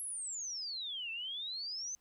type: exponential two-way sweep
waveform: sine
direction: down then up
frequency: 11340 to 2631 to 6300 Hz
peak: -38 dBFS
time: 0-1.95 s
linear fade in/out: 0 ms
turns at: 1.11 s
effects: pink hiss -75 dBFS RMS until 2 s